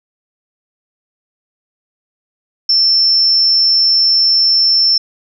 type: tone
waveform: sine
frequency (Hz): 5360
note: E8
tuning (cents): +28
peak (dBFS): -8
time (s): 2.69-4.98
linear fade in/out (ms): 5
effects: none